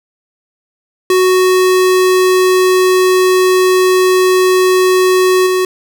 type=tone with level steps; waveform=square; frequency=370 Hz; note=F#4; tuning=in tune; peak=-8 / -11 dBFS; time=1.1-5.65 s; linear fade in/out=2 ms; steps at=5.46 s; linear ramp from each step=10 ms; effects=none